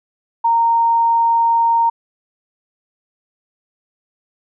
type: tone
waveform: sine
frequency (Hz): 925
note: A#5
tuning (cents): -14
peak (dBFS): -11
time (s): 0.44-1.9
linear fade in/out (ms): 10
effects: none